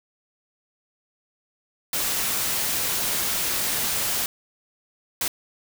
white noise bursts at uneven times, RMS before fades -25 dBFS, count 2, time 1.93-4.26 / 5.21-5.28 s, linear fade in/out 2 ms, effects none

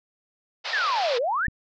white band-pass noise, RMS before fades -31 dBFS, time 0.64-1.19 s, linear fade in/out 20 ms, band 500 to 4900 Hz, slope 48 dB/octave
sine exponential two-way sweep, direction down then up, 1864.7 to 458.6 to 1864.7 Hz, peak -22 dBFS, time 0.73-1.47 s, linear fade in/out 5 ms, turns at 1.18 s
click, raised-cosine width 5 ms, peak -21 dBFS, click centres 1.483 s
effects none

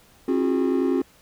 triangle tone cluster, 269 / 332.2 / 361.8 / 411.8 Hz, C4 / E4 / F#4 / G#4, +48 / +13 / -39 / -15 cents, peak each -20 / -28 / -21 / -26 dBFS, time 0.28-1.02 s, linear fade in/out 5 ms, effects tanh soft clip ceiling -8 dBFS + pink hiss -55 dBFS RMS until 1.21 s

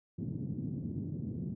pink band-pass noise, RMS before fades -38 dBFS, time 0.18-1.55 s, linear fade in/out 10 ms, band 110 to 270 Hz, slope 24 dB/octave, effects none

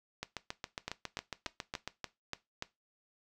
two click trains, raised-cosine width 0.2 ms, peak -19 / -20 dBFS, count 7 / 13, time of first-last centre 0.88-2.624 / 0.23-1.876 s, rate 3.44 / 7.29 Hz, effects noise-tail reverb RT60 0.2 s tail -17 dB re dry

